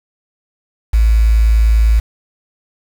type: tone with quantisation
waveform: sine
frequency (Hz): 55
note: A1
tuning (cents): 0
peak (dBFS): -7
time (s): 0.93-2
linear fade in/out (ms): 10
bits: 5
effects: none